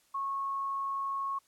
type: tone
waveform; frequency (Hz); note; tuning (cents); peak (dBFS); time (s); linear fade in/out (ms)
sine; 1097; C#6; -18; -31; 0.14-1.39; 10
effects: white hiss -68 dBFS RMS until 1.47 s + low-pass 12000 Hz 12 dB/octave